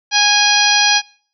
harmonic tone with a mistuned harmonic, 826 Hz, G#5, 10 cents flat, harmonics 1 / 2 / 3 / 4 / 5 / 6 / 7, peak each -18 / -18 / -18 / -18 / -18 / -18 / -18 dBFS, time 0.11-1.02 s, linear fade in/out 50 ms, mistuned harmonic 4, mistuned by -24 cents, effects noise-tail reverb RT60 0.5 s tail -25 dB re dry

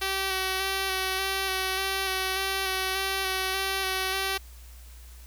5% pulse tone with vibrato, 382.3 Hz, G4, 43 cents flat, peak -15 dBFS, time 0.01-4.38 s, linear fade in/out 10 ms, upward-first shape square, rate 1.7 Hz, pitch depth 17 cents each way, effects added 60 Hz sine -44 dBFS peak until 5.26 s + white hiss -54 dBFS RMS until 5.26 s

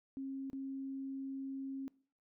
sine tone with dropouts, 270 Hz, C#4, 45 cents flat, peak -39 dBFS, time 0.17-1.88 s, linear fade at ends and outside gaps 0 ms, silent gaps 0.5-0.531 s, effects noise-tail reverb RT60 0.5 s tail -23 dB re dry

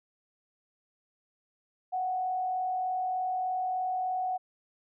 sine tone with frequency modulation, 740 Hz, F#5, in tune, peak -28 dBFS, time 1.92-4.38 s, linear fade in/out 20 ms, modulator 43.3 Hz, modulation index 0.31, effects none

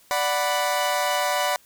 sawtooth chord, B minor, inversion first, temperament equal, 587.3 / 740 / 987.8 Hz, D5 / F#5 / B5, 0 / 0 / 0 cents, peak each -22 dBFS, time 0.11-1.56 s, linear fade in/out 0 ms, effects white hiss -56 dBFS RMS until 1.65 s

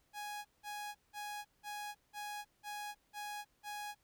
sawtooth tone bursts, 830.6 Hz, G#5, in tune, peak -38 dBFS, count 8, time 0.13-3.95 s, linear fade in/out 50 ms, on 320 ms, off 180 ms, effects pink hiss -75 dBFS RMS until 4.03 s

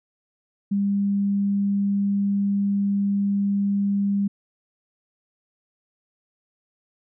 sine tone, 200.1 Hz, G3, 36 cents sharp, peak -19 dBFS, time 0.71-4.28 s, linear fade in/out 10 ms, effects none

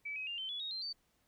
sine tone with pitch steps, 2300 / 2537 / 2799 / 3088 / 3407 / 3758 / 4146 / 4574 Hz, D7 / D#7 / F7 / G7 / G#7 / A#7 / C8 / D8, -37 / +33 / +3 / -27 / +44 / +13 / -17 / -47 cents, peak -38 dBFS, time 0.05-0.93 s, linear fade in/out 10 ms, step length 110 ms, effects pink hiss -75 dBFS RMS until 1.27 s

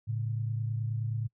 sine tone pair together, 110.73 / 140.2 Hz, A2 / C#3, +11 / +20 cents, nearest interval major third, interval 409 cents, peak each -30 / -37 dBFS, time 0.07-1.28 s, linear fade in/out 20 ms, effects noise-tail reverb RT60 0.1 s tail -26 dB re dry

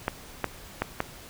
clicks, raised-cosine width 0.5 ms, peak -10 dBFS, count 4, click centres 0.081 / 0.443 / 0.82 / 1.004 s, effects pink hiss -46 dBFS RMS until 1.29 s

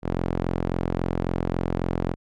sawtooth tone with band-pass filter, 43.67 Hz, F1, 1 cent sharp, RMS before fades -26 dBFS, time 0.02-2.16 s, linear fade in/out 50 ms, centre 350 Hz, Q 0.52, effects none

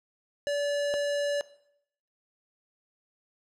square tone pair in turn, 576 / 576 Hz, D5 / D5, -34 / -34 cents, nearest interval unison, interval 0 cents, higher neither, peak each -27 dBFS, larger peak neither, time 0.47-0.94 / 0.94-1.41 s, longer neither, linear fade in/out 0 ms, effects noise-tail reverb RT60 0.7 s tail -18 dB re dry + low-pass 7000 Hz 12 dB/octave

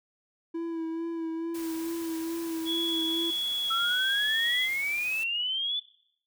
triangle tone with vibrato, 329.6 Hz, E4, in tune, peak -28 dBFS, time 0.54-3.31 s, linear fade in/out 10 ms, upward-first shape sine, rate 2.3 Hz, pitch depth 27 cents each way
white noise, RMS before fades -44 dBFS, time 1.54-5.24 s, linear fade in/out 10 ms
sine tone with pitch glide, 3366 to 3333 Hz, G#7 to G#7, +23 to +5 cents, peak -27 dBFS, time 2.65-4.69 s, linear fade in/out 50 ms, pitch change -18 cents, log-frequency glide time 3.63-3.68 s
sine exponential sweep, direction up, 1318.5 to 3509 Hz, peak -27 dBFS, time 3.7-5.8 s, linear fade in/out 10 ms
effects noise-tail reverb RT60 0.7 s tail -20 dB re dry

